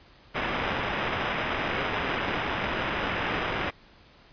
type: noise with sample-and-hold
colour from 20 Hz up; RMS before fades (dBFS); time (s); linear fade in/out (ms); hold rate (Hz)
white; -29; 0.34-3.71; 20; 4410
effects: pink hiss -55 dBFS RMS until 4.32 s + resampled to 11025 Hz